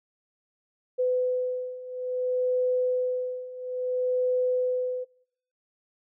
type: beating tone pair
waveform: sine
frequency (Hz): 503 / 503.59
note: B4 / B4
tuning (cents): +32 / +34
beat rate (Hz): 0.59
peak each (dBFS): -29 / -26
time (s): 0.98-5.05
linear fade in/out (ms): 20
effects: noise-tail reverb RT60 0.7 s tail -23 dB re dry